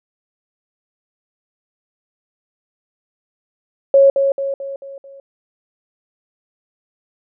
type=tone with echo; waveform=sine; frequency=550 Hz; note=C#5; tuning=14 cents flat; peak=-6 dBFS; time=3.94-4.1 s; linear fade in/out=2 ms; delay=220 ms; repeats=5; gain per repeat=-6 dB; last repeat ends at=5.2 s; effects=none